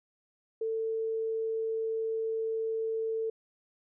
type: tone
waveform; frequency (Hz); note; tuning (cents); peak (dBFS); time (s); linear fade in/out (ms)
sine; 446.4; A4; +25; -29; 0.61-3.3; 5
effects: none